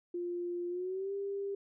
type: tone with pitch glide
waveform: sine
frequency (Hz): 350.3 to 397.8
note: F4 to G4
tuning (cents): +5 to +25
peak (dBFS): -34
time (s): 0.14-1.55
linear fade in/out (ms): 5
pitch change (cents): +220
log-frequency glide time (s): 0.69-1.13
effects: none